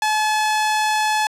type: tone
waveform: sawtooth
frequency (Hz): 858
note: A5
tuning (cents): -44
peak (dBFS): -13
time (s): 0.02-1.27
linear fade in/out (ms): 2
effects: low-pass 10000 Hz 12 dB/octave